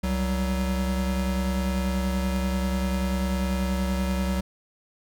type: tone pair together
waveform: square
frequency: 66.03 / 187.8 Hz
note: C2 / F#3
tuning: +16 / +26 cents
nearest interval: octave + tritone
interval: 1810 cents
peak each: -27 dBFS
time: 0.03-4.41 s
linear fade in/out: 10 ms
effects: none